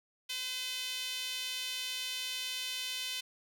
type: tone with high-pass filter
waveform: sawtooth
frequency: 509 Hz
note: C5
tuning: 48 cents flat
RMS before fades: -38 dBFS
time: 0.29-3.21 s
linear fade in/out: 10 ms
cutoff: 3100 Hz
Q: 2.5
effects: none